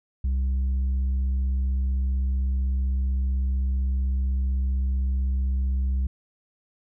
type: tone with tanh clipping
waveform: triangle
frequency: 65.41 Hz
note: C2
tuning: in tune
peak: -22 dBFS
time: 0.24-6.07 s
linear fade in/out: 5 ms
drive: 8 dB
effects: none